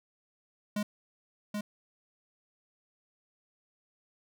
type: tone with echo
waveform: square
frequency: 208 Hz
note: G#3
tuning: 3 cents sharp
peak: -30 dBFS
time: 0.76-0.83 s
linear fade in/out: 5 ms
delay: 780 ms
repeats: 1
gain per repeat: -3 dB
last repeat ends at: 1.61 s
effects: none